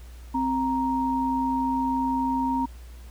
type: tone pair together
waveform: sine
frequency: 261.6 / 934.7 Hz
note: C4 / A#5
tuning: 0 / +4 cents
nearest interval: octave + minor seventh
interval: 2204 cents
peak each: -25 dBFS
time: 0.34-2.66 s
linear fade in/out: 10 ms
effects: added 60 Hz sine -40 dBFS peak until 3.1 s + pink hiss -54 dBFS RMS until 3.1 s